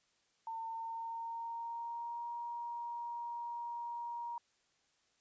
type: tone with pitch glide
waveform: sine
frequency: 905 to 945.1 Hz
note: A5 to A#5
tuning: +48 to +24 cents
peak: -39 dBFS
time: 0.47-4.38 s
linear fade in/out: 2 ms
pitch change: +76 cents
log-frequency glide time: 0.65-2.29 s
effects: white hiss -75 dBFS RMS until 5.2 s + resampled to 16000 Hz